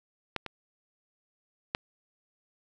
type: clicks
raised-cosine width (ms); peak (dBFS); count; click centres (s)
0.3; -14 / -21 / -11; 3; 0.363 / 0.463 / 1.749
effects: none